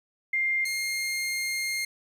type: tone pair in turn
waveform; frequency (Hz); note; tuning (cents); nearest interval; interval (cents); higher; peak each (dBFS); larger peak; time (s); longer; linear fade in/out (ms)
sine / sawtooth; 2107 / 2123; C7 / C7; +12 / +25; unison; 13; second; -23 / -24; first; 0.33-0.65 / 0.65-1.85; second; 5
effects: resampled to 32000 Hz + 10-bit